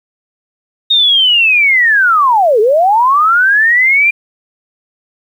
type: linear two-way sweep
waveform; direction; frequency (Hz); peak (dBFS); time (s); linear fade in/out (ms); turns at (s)
sine; down then up; 3729 to 405.8 to 2414; -6; 0.9-4.11; 10; 2.6
effects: 7-bit

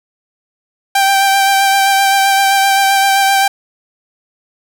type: tone with vibrato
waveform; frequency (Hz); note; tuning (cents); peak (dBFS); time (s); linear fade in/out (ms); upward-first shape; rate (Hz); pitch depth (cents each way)
sawtooth; 784; G5; 0; -5; 0.95-3.48; 5; sine; 7.7; 18
effects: 7-bit

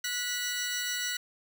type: tone pair together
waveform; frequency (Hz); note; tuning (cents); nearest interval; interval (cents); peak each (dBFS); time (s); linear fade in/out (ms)
15% pulse; 1468.3 / 1960; F#6 / B6; -14 / -14; perfect fourth; 500; -27 / -27; 0.04-1.17; 5
effects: none

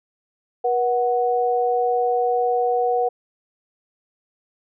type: tone pair together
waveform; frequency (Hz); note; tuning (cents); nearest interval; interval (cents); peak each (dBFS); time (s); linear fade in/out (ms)
sine; 481.9 / 740; B4 / F#5; -43 / 0; perfect fifth; 743; -20; 0.64-3.09; 10
effects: none

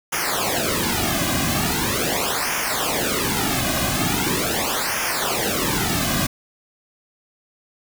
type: noise with flanger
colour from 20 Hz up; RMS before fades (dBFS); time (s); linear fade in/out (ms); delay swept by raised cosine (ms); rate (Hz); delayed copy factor
pink; -22; 0.12-6.27; 10; 0.24 to 2.24; 0.41; -0.9
effects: none

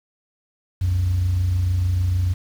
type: tone pair together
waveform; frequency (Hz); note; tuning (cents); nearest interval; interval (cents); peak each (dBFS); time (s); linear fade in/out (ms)
sine; 64.35 / 91; C2 / F#2; -28 / -28; tritone; 600; -26 / -16; 0.81-2.34; 10
effects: tanh soft clip ceiling -14 dBFS + 7-bit

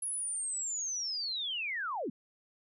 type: linear sweep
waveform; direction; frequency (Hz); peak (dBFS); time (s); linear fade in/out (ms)
sine; down; 10640 to 188; -33; 0.02-2.1; 5
effects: none

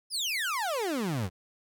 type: exponential sweep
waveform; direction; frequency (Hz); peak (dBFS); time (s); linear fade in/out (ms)
30% pulse; down; 5300 to 83; -26; 0.1-1.3; 50
effects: none

